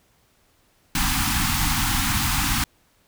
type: band-stop noise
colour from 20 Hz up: pink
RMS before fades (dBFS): -22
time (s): 0.95-2.64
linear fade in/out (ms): 2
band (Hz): 310 to 760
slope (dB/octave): 96
effects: pink hiss -62 dBFS RMS until 3.07 s